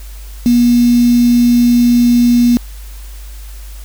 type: tone with quantisation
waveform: sine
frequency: 240.7 Hz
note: B3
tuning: 44 cents flat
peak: -6 dBFS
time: 0.46-2.57 s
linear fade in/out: 0 ms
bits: 4
effects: added 50 Hz sine -27 dBFS peak until 3.84 s + white hiss -40 dBFS RMS until 3.84 s